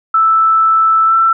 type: tone with pitch glide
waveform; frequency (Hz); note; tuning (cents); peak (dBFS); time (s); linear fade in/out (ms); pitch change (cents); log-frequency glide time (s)
sine; 1318.5 to 1336.1; E6 to E6; 0 to +23; -7; 0.14-1.33; 5; +23; 1.06-1.14
effects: none